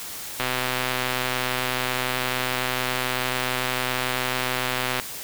click train, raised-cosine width 0.3 ms, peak -8 dBFS, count 585, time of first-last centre 0.4-4.998 s, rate 127 Hz, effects white hiss -35 dBFS RMS until 5.23 s

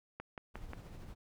click train, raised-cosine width 0.5 ms, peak -28 dBFS, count 4, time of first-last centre 0.2-0.734 s, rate 5.62 Hz
brown noise with tremolo, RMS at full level -47 dBFS, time 0.54-1.15 s, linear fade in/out 20 ms, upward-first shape sine, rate 13 Hz, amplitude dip 35%
effects none

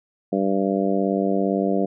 harmonic tone, 97.6 Hz, G2, 7 cents flat, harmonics 2 / 3 / 4 / 5 / 6 / 7, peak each -23 / -25 / -26 / -27 / -28 / -28 dBFS, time 0.32-1.86 s, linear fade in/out 10 ms, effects none

